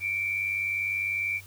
sine tone pair together, 2249 / 2349 Hz, C#7 / D7, +24 / 0 cents, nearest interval minor second, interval 76 cents, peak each -33 / -27 dBFS, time 0-1.41 s, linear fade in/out 50 ms, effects added 96 Hz sine -48 dBFS peak until 1.46 s + white hiss -52 dBFS RMS until 1.46 s

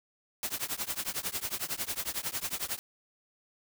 white noise with tremolo, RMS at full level -31 dBFS, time 0.43-2.79 s, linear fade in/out 0 ms, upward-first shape triangle, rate 11 Hz, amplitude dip 100%, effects none

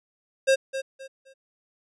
square tone with echo, 535 Hz, C5, 38 cents sharp, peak -17 dBFS, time 0.47-0.56 s, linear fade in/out 20 ms, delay 260 ms, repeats 3, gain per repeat -11 dB, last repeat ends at 1.34 s, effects resampled to 22050 Hz

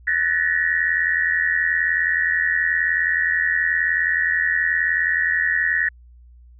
sine tone cluster, 1498 / 1733 / 1824 / 1903 Hz, F#6 / A6 / A#6 / A#6, +21 / -27 / -38 / +35 cents, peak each -29 / -22 / -23 / -21 dBFS, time 0.07-5.89 s, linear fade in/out 5 ms, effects added 60 Hz sine -44 dBFS peak until 6.59 s

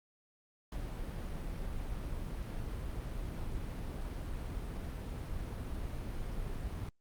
brown noise, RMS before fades -39 dBFS, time 0.72-6.89 s, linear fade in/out 2 ms, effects Opus 48 kbps

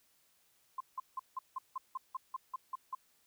sine tone bursts, 1046.5 Hz, C6, in tune, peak -35 dBFS, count 12, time 0.78-2.95 s, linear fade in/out 5 ms, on 25 ms, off 170 ms, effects white hiss -71 dBFS RMS until 3.26 s

